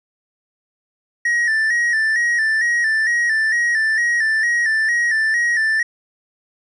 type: tone with vibrato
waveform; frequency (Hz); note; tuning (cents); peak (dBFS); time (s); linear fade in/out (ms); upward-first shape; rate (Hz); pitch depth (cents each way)
triangle; 1830; A#6; -32; -13; 1.25-5.83; 5; square; 2.2; 59
effects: resampled to 22050 Hz